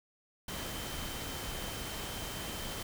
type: tone in noise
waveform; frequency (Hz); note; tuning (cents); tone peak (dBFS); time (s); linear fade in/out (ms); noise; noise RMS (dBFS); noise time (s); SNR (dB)
sine; 3100; G7; -20; -48; 0.48-2.83; 5; pink; -40; 0.48-2.83; -11
effects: none